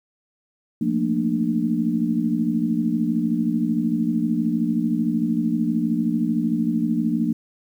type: chord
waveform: sine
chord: Bb major seventh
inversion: second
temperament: equal with one note detuned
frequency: 174.61 / 220 / 233.1 / 299.3 Hz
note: F3 / A3 / Bb3 / D4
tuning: 0 / 0 / 0 / +33 cents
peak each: -26 / -26 / -22 / -25 dBFS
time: 0.81-7.33 s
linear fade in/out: 5 ms
effects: 9-bit